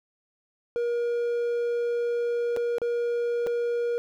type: tone with dropouts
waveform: triangle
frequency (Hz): 475.2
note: A#4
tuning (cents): +33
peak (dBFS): -22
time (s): 0.76-3.98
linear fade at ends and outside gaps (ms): 0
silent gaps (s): 2.564-2.571 / 2.783-2.817 / 3.465-3.47
effects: none